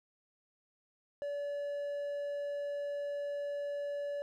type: tone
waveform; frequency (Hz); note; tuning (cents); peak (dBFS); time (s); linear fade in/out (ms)
triangle; 574; D5; -40; -33; 1.22-4.22; 0
effects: none